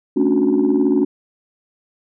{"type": "chord", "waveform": "sine", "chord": "D major seventh", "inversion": "second", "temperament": "just", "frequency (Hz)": [220.2, 275.3, 293.7, 367.1], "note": ["A3", "C#4", "D4", "F#4"], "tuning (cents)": [2, -12, 0, -14], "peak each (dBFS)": [-20, -16, -17, -17], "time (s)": [0.16, 1.05], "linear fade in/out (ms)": 10, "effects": ["tanh soft clip ceiling -7 dBFS"]}